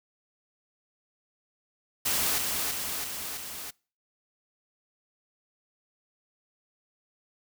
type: noise with echo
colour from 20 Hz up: white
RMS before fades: -27 dBFS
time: 2.05-2.39 s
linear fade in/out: 10 ms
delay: 330 ms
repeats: 4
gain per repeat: -3 dB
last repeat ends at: 3.71 s
effects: noise-tail reverb RT60 0.4 s tail -26 dB re dry